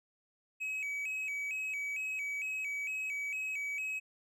triangle tone with vibrato, 2411 Hz, D7, 45 cents sharp, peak -33 dBFS, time 0.6-4 s, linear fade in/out 20 ms, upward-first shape square, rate 2.2 Hz, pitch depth 99 cents each way, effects none

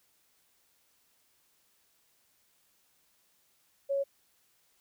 sine tone, 554.4 Hz, C#5, in tune, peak -27 dBFS, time 3.89-4.04 s, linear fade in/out 20 ms, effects white hiss -70 dBFS RMS until 4.8 s

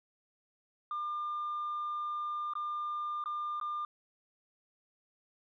sine tone with dropouts, 1200 Hz, D6, 37 cents sharp, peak -32 dBFS, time 0.91-3.85 s, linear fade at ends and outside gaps 2 ms, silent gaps 2.536-2.553 / 3.24-3.258 / 3.6-3.612 s, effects tanh soft clip ceiling -31 dBFS

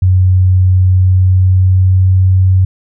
sine tone with pitch glide, 92.5 to 93.57 Hz, F#2 to F#2, 0 to +20 cents, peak -5 dBFS, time 0.02-2.65 s, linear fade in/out 5 ms, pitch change +20 cents, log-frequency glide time 0.83-2.19 s, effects none

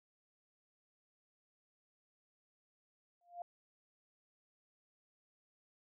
sine tone with exponential growth, 698.5 Hz, F5, in tune, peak -38 dBFS, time 3.21-3.42 s, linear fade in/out 2 ms, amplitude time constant 45 ms, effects none

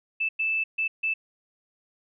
sine tone bursts at uneven times, 2635 Hz, E7, 1 cent flat, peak -23 dBFS, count 4, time 0.2-0.29 / 0.39-0.64 / 0.78-0.88 / 1.03-1.14 s, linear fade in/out 10 ms, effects none

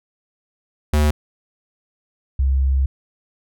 square / sine tone pair in turn, 75 / 66.94 Hz, D2 / C2, +37 / +40 cents, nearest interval major second, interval 197 cents, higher first, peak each -14 dBFS, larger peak neither, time 0.93-1.11 / 2.39-2.86 s, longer second, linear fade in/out 5 ms, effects none

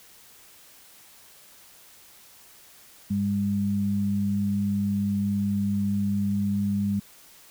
sine tone pair together, 100.5 / 201 Hz, G2 / G3, +44 / +44 cents, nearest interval octave, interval 1200 cents, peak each -30 / -23 dBFS, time 3.1-7 s, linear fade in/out 10 ms, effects white hiss -52 dBFS RMS until 7.5 s

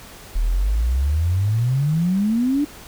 sine exponential sweep, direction up, 37.33 to 299.6 Hz, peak -16 dBFS, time 0.35-2.65 s, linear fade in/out 10 ms, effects pink hiss -41 dBFS RMS until 2.87 s

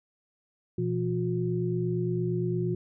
sine tone cluster, 121.4 / 170.1 / 359.4 Hz, B2 / F3 / F4, -29 / -45 / +50 cents, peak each -30 dBFS, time 0.78-2.75 s, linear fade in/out 5 ms, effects none

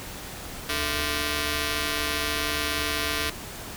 5% pulse ring-modulated tone, 370 Hz, F#4, in tune, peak -11 dBFS, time 0.69-3.3 s, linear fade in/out 5 ms, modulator 814 Hz, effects pink hiss -38 dBFS RMS until 3.76 s

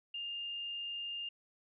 sine tone with frequency modulation, 2812 Hz, F7, 11 cents sharp, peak -38 dBFS, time 0.14-1.29 s, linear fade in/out 5 ms, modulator 47.4 Hz, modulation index 0.39, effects none

